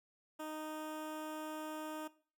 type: tone with notch filter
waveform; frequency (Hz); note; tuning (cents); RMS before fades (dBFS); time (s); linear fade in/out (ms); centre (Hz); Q
15% pulse; 309.6; D#4; -9; -44; 0.39-2.08; 10; 4500; 1.3
effects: noise-tail reverb RT60 0.4 s tail -18 dB re dry